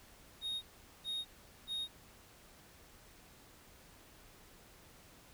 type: tone bursts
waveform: triangle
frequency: 3729 Hz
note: A#7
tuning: in tune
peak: -35 dBFS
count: 3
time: 0.41-1.88 s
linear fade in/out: 50 ms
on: 210 ms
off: 420 ms
effects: pink hiss -60 dBFS RMS until 5.33 s